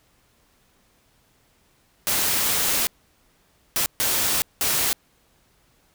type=noise bursts at uneven times; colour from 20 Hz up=white; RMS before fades=-22 dBFS; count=4; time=2.07-2.87 / 3.76-3.86 / 4-4.42 / 4.61-4.93 s; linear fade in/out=0 ms; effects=pink hiss -62 dBFS RMS until 5.94 s